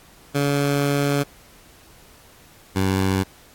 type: tone pair in turn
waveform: 15% pulse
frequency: 142.2 / 95.4 Hz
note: C#3 / G2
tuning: +45 / -47 cents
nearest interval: perfect fifth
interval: 692 cents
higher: first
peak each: -12 dBFS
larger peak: neither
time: 0.34-1.24 / 2.75-3.24 s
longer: first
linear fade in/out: 20 ms
effects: pink hiss -50 dBFS RMS until 3.54 s + AAC 64 kbps